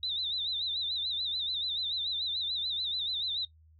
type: tone with vibrato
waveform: sine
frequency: 3789 Hz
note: A#7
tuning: 27 cents sharp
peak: -30 dBFS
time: 0.03-3.45 s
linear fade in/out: 2 ms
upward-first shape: sine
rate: 6.9 Hz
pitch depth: 120 cents each way
effects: noise-tail reverb RT60 0.1 s tail -19 dB re dry + added 79 Hz sine -57 dBFS peak until 3.79 s